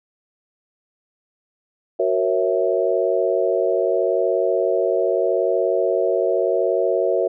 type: chord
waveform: sine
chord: F# dominant seventh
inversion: none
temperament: equal with one note detuned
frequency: 370 / 466.2 / 547 / 659.3 Hz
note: F#4 / A#4 / C#5 / E5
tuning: 0 / 0 / -23 / 0 cents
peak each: -22 dBFS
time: 1.99-7.28 s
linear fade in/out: 10 ms
effects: none